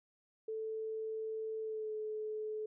sine tone with pitch glide, 440 to 430.4 Hz, A4 to A4, 0 to -38 cents, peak -37 dBFS, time 0.48-2.66 s, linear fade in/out 5 ms, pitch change -38 cents, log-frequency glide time 1.61-1.93 s, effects none

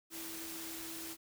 sine tone in noise, 327.4 Hz, E4, 12 cents flat, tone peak -48 dBFS, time 0.1-1.17 s, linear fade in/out 50 ms, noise white, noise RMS -45 dBFS, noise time 0.1-1.17 s, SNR -6 dB, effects none

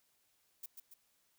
violet noise with echo, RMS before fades -45 dBFS, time 0.63-0.66 s, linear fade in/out 5 ms, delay 140 ms, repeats 2, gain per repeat -5 dB, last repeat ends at 0.94 s, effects white hiss -75 dBFS RMS until 1.38 s

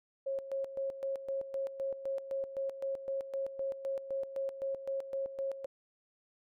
sine tone with tremolo, 543 Hz, C#5, 36 cents flat, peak -32 dBFS, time 0.26-5.66 s, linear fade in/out 10 ms, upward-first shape square, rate 3.9 Hz, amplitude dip 70%, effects none

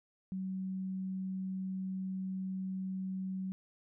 sine tone, 188.8 Hz, F#3, 35 cents sharp, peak -35 dBFS, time 0.32-3.52 s, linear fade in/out 0 ms, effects none

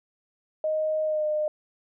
sine tone with pitch glide, 622.3 to 608.4 Hz, D#5 to D#5, 0 to -39 cents, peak -23 dBFS, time 0.64-1.48 s, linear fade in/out 2 ms, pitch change -39 cents, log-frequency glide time 1.04-1.26 s, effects none

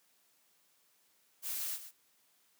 blue noise with echo, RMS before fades -38 dBFS, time 1.42-1.79 s, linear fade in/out 50 ms, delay 130 ms, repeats 1, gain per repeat -11 dB, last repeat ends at 1.92 s, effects white hiss -71 dBFS RMS until 2.59 s + high-pass 150 Hz 12 dB/octave

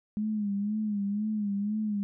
sine tone with vibrato, 207.7 Hz, G#3, in tune, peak -27 dBFS, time 0.17-2.03 s, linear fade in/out 0 ms, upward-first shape sine, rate 2 Hz, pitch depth 72 cents each way, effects none

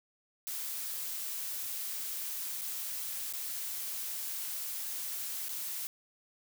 blue noise with dropouts, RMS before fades -38 dBFS, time 0.47-5.87 s, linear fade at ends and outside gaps 0 ms, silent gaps 2.612-2.617 / 3.326-3.336 / 5.485-5.492 s, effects none

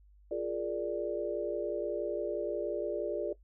sine chord, Bb dominant seventh, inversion second, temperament equal, 349.2 / 415.3 / 466.2 / 587.3 Hz, F4 / Ab4 / Bb4 / D5, 0 / 0 / 0 / 0 cents, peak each -37 / -37 / -39 / -35 dBFS, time 0.31-3.33 s, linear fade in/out 5 ms, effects noise-tail reverb RT60 0.1 s tail -17 dB re dry + added 50 Hz sine -57 dBFS peak until 3.43 s

